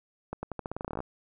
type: accelerating click train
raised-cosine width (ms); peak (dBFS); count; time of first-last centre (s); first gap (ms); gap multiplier
1; -20; 16; 0.33-1.004; 100; 0.87
effects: none